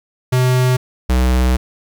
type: tone pair in turn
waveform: square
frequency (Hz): 127.1 / 63.06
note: C3 / B1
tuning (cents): -50 / +37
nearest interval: octave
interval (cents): 1213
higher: first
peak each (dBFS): -12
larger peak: neither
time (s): 0.32-0.77 / 1.09-1.57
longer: second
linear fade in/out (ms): 10
effects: 9-bit